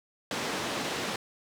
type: band-pass noise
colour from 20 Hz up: pink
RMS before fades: -33 dBFS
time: 0.31-1.16 s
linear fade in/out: 2 ms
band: 210 to 5900 Hz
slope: 12 dB/octave
effects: none